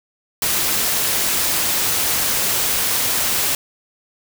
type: noise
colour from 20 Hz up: white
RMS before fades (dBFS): -19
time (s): 0.42-3.55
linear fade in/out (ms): 2
effects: none